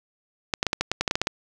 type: clicks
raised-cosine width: 0.2 ms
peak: -5 dBFS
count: 12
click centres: 0.538 / 0.629 / 0.667 / 0.731 / 0.81 / 0.916 / 1.01 / 1.078 / 1.111 / 1.155 / 1.216 / 1.271 s
effects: none

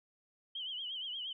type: tone with vibrato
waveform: sine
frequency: 3083 Hz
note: G7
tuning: 29 cents flat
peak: -38 dBFS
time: 0.55-1.33 s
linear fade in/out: 5 ms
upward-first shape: triangle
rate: 8.5 Hz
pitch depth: 120 cents each way
effects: none

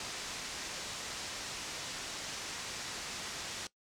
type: low-pass noise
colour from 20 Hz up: white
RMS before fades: -42 dBFS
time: 0-3.67 s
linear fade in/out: 2 ms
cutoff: 7100 Hz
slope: 24 dB/octave
effects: noise-tail reverb RT60 0.1 s tail -19 dB re dry

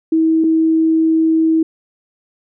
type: tone pair in turn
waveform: sine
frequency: 321.8 / 321.8 Hz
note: E4 / E4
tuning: -42 / -42 cents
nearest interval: unison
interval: 0 cents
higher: neither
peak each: -10 / -10 dBFS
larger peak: neither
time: 0.12-0.44 / 0.44-1.63 s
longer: second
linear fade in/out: 5 ms
effects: none

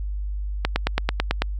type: click train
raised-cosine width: 0.3 ms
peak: -4 dBFS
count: 8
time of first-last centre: 0.65-1.42 s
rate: 9.09 Hz
effects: added 50 Hz sine -25 dBFS peak until 1.59 s

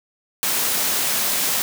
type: high-pass noise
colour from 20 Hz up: white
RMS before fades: -21 dBFS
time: 0.43-1.62 s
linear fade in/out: 0 ms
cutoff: 140 Hz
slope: 12 dB/octave
effects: none

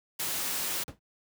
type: noise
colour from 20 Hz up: white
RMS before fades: -32 dBFS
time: 0.19-0.84 s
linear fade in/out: 10 ms
type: noise with exponential decay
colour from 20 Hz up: brown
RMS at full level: -28 dBFS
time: 0.88-0.99 s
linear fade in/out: 0 ms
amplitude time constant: 23 ms
effects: high-pass 100 Hz 12 dB/octave

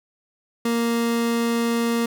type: tone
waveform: 30% pulse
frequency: 233.1 Hz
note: A#3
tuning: in tune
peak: -17 dBFS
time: 0.65-2.06 s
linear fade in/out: 5 ms
effects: none

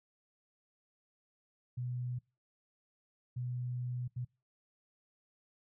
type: tone bursts at uneven times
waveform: sine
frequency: 123.8 Hz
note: B2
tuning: 5 cents sharp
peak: -35 dBFS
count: 3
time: 1.77-2.19 / 3.36-4.08 / 4.16-4.25 s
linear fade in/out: 10 ms
effects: noise-tail reverb RT60 0.3 s tail -25 dB re dry

